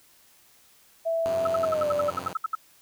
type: tone with pitch glide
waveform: sine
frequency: 659.3 to 587.4 Hz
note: E5 to D5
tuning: 0 to 0 cents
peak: -23 dBFS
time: 1.05-2.11 s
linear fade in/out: 20 ms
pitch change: -200 cents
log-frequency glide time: 1.61-1.9 s
type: chord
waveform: 5% pulse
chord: F suspended second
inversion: none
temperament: equal with one note detuned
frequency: 88.99 / 98 / 130.81 Hz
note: F2 / G2 / C3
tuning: +33 / 0 / 0 cents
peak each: -27 / -30 / -30 dBFS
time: 1.26-2.33 s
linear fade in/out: 0 ms
type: tone bursts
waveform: sine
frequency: 1300 Hz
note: E6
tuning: 24 cents flat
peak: -23 dBFS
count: 13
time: 1.45-2.552 s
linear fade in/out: 5 ms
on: 22 ms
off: 68 ms
effects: white hiss -58 dBFS RMS until 2.81 s